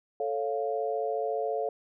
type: chord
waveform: sine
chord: A augmented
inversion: none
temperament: equal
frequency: 440 / 554.4 / 698.5 Hz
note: A4 / C#5 / E#5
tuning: 0 / 0 / 0 cents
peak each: -31 / -33 / -32 dBFS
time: 0.2-1.69 s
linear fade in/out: 2 ms
effects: none